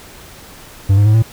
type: tone with pitch steps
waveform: triangle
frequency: 98 / 102.58 / 107.36 / 112.38 Hz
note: G2 / G#2 / A2 / A2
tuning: 0 / -21 / -42 / +37 cents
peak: -5 dBFS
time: 0.89-1.226 s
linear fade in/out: 10 ms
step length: 84 ms
effects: pink hiss -38 dBFS RMS until 1.32 s